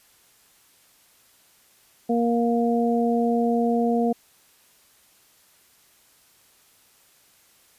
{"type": "harmonic tone", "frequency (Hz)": 234.7, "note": "A#3", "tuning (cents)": 12, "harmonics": [1, 2, 3], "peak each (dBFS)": [-21, -24, -26], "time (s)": [2.09, 4.13], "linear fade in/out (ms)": 10, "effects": ["white hiss -58 dBFS RMS until 7.78 s", "resampled to 32000 Hz"]}